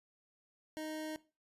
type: tone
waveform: 25% pulse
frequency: 311.1 Hz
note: D#4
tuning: in tune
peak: -36 dBFS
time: 0.77-1.16 s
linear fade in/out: 0 ms
effects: noise-tail reverb RT60 0.3 s tail -18 dB re dry + resampled to 32000 Hz